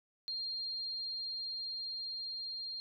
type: tone with level ramp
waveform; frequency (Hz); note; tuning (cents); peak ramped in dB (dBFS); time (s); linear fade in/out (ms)
sine; 4205; C8; +8; -36 to -39; 0.28-2.8; 0
effects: none